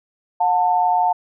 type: tone pair together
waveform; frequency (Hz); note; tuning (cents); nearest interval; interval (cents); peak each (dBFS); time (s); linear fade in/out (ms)
sine; 724 / 890.6; F#5 / A5; -38 / +21; major third; 359; -17; 0.4-1.13; 10
effects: none